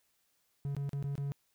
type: tone with dropouts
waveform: triangle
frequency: 140.6 Hz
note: C#3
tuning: 25 cents sharp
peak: -31 dBFS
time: 0.65-1.32 s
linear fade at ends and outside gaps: 0 ms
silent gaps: 0.75-0.766 / 0.893-0.932 / 1.026-1.041 / 1.154-1.179 s
effects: white hiss -75 dBFS RMS until 1.54 s